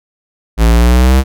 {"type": "exponential sweep", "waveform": "square", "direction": "up", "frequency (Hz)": [55, 67.1], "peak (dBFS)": -6, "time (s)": [0.57, 1.24], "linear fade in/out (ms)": 50, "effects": []}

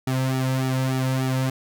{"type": "tone with flanger", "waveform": "sawtooth", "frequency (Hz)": 130.81, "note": "C3", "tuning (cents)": 0, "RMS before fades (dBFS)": -23, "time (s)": [0.07, 1.5], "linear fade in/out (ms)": 5, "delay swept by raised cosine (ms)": [1.9, 2.78], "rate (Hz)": 3.4, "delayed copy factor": -0.9, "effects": []}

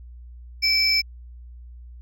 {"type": "tone pair together", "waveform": "triangle", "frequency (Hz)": [2307, 5257], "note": ["D7", "E8"], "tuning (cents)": [-31, -6], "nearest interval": "octave + major second", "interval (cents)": 1425, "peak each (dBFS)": [-20, -18], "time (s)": [0.62, 1.02], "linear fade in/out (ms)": 20, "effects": ["added 60 Hz sine -39 dBFS peak until 2.01 s"]}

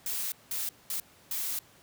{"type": "noise bursts at uneven times", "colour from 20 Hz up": "blue", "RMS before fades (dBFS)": -33, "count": 4, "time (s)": [[0.06, 0.32], [0.51, 0.69], [0.9, 1], [1.31, 1.59]], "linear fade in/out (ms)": 2, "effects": ["pink hiss -58 dBFS RMS until 1.82 s", "high-pass 80 Hz 12 dB/octave"]}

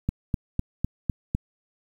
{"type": "click train", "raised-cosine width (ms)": 5, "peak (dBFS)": -11, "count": 6, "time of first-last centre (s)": [0.09, 1.349], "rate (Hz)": 3.97, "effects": ["8-bit"]}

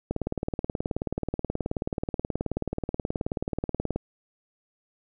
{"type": "click train", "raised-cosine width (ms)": 2, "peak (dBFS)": -14, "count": 73, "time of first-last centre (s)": [0.11, 3.96], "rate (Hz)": 18.7, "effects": []}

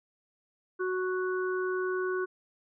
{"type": "harmonic tone", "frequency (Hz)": 370, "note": "F#4", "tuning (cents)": 0, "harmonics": [1, 3, 4], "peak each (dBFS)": [-29, -38, -36], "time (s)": [0.79, 2.26], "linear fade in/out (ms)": 20, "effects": []}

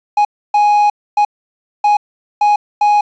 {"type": "tone bursts at uneven times", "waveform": "triangle", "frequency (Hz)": 830.6, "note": "G#5", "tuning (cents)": 0, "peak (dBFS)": -6, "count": 6, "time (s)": [[0.17, 0.25], [0.54, 0.9], [1.17, 1.25], [1.84, 1.97], [2.41, 2.56], [2.81, 3.01]], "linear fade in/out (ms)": 5, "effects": ["resampled to 16000 Hz", "7-bit"]}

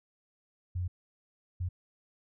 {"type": "tone bursts at uneven times", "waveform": "sine", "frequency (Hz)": 89.5, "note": "F2", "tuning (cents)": 43, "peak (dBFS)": -30, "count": 2, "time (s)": [[0.75, 0.88], [1.6, 1.69]], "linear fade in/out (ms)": 10, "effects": []}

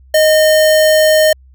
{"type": "tone with sample-and-hold", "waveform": "sine", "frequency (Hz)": 622.3, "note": "D#5", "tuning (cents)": 0, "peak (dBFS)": -6, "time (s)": [0.14, 1.33], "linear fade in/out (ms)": 5, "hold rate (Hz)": 2450, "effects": ["added 65 Hz sine -40 dBFS peak until 1.54 s"]}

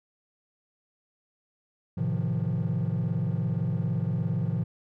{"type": "chord", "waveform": "triangle", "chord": "F dominant seventh", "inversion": "first", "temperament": "just", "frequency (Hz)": [109.13, 130.96, 157.15, 174.61], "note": ["A2", "C3", "Eb3", "F3"], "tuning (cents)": [-14, 2, 18, 0], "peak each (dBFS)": -28, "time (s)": [1.97, 4.64], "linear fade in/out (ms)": 10, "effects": ["tanh soft clip ceiling -18 dBFS"]}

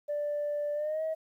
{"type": "tone with pitch glide", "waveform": "sine", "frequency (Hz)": [587.3, 636.8], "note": ["D5", "D#5"], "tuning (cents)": [0, 40], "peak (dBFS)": -28, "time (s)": [0.08, 1.15], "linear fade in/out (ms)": 20, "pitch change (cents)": 140, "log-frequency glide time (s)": [0.74, 1.03], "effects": ["tanh soft clip ceiling -26 dBFS", "11-bit"]}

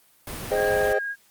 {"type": "noise", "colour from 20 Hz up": "pink", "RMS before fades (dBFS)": -34, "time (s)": [0.27, 0.93], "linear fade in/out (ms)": 2}
{"type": "chord", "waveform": "triangle", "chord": "Ab major seventh", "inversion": "none", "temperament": "equal", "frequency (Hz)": [415.3, 523.3, 622.3, 784], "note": ["Ab4", "C5", "Eb5", "G5"], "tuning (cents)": [0, 0, 0, 0], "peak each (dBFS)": [-23, -23, -24, -27], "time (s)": [0.51, 0.99], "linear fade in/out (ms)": 10}
{"type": "tone with vibrato", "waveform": "sine", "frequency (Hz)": 1632, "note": "G#6", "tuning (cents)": -31, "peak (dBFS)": -27, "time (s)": [0.54, 1.16], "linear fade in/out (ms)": 50, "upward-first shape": "sine", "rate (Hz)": 16, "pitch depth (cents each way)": 13}
{"effects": ["white hiss -59 dBFS RMS until 1.3 s", "Opus 32 kbps"]}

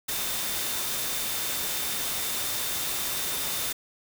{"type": "tone in noise", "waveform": "sine", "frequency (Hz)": 3600, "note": "A7", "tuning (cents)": 39, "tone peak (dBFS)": -39, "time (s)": [0.08, 3.73], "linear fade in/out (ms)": 10, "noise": "white", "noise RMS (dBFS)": -30, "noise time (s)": [0.08, 3.73], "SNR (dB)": -12, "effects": []}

